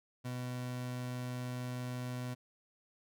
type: tone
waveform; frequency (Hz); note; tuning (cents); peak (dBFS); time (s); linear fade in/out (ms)
30% pulse; 124.8; B2; +19; -35; 0.24-2.35; 20
effects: none